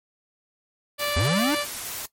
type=harmonic tone; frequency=584 Hz; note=D5; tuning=10 cents flat; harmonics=1 / 2 / 3 / 4 / 5 / 6 / 7 / 8; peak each=-28 / -31 / -33 / -34 / -35 / -36 / -36 / -37 dBFS; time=0.98-1.66 s; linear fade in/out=50 ms
type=noise; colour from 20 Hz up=white; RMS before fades=-33 dBFS; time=0.99-2.06 s; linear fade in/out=5 ms
type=linear sweep; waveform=square; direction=up; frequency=70.4 to 313.1 Hz; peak=-22 dBFS; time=1.16-1.55 s; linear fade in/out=5 ms
effects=noise-tail reverb RT60 0.1 s tail -17 dB re dry + MP3 64 kbps